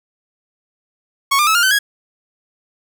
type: tone with pitch steps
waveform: sawtooth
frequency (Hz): 1105 / 1198.1 / 1299 / 1408.4 / 1527 / 1655.6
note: C#6 / D6 / E6 / F6 / G6 / G#6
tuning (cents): -6 / +34 / -26 / +14 / -46 / -6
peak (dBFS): -8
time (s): 1.31-1.79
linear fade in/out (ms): 10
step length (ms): 80
effects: none